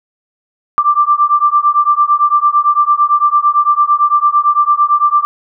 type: beating tone pair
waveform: sine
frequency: 1174.7 / 1183.6 Hz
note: D6 / D6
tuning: 0 / +13 cents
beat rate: 8.9 Hz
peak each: -11 dBFS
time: 0.78-5.25 s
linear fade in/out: 0 ms
effects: none